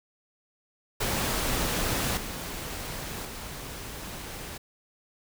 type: noise with level steps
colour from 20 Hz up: pink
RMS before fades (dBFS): -28 / -36 / -39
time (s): 1-4.58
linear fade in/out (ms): 10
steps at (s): 2.17 / 3.25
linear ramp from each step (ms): 2
effects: none